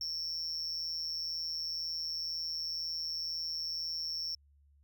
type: tone with amplitude modulation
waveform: triangle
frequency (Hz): 5440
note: F8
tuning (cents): -46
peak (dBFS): -30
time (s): 0.01-4.35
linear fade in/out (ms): 2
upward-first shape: sine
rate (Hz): 162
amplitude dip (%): 80
effects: added 71 Hz sine -62 dBFS peak until 4.83 s